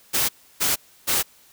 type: noise bursts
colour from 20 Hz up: white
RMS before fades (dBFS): -21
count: 3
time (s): 0.13-1.23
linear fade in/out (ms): 20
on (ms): 160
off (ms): 310
effects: white hiss -54 dBFS RMS until 1.52 s